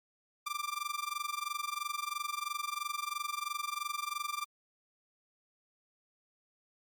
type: tone with amplitude modulation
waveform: sawtooth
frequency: 1184 Hz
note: D6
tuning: 14 cents sharp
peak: -28 dBFS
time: 0.46-4.45 s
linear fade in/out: 10 ms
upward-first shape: sine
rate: 23 Hz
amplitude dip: 90%
effects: Opus 48 kbps